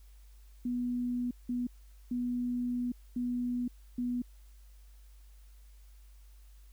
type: tone bursts at uneven times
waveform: sine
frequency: 245 Hz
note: B3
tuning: 14 cents flat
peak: -30 dBFS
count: 5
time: 0.65-1.31 / 1.49-1.67 / 2.11-2.92 / 3.16-3.68 / 3.98-4.22 s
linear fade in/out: 5 ms
effects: added 50 Hz sine -52 dBFS peak until 6.72 s + white hiss -68 dBFS RMS until 6.72 s